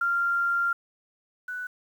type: tone pair in turn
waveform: sine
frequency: 1389 / 1486 Hz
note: F6 / F#6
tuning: -10 / +7 cents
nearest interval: minor second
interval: 117 cents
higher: second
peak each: -22 / -31 dBFS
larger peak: first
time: 0.01-0.73 / 1.48-1.67 s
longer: first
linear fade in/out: 5 ms
effects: 9-bit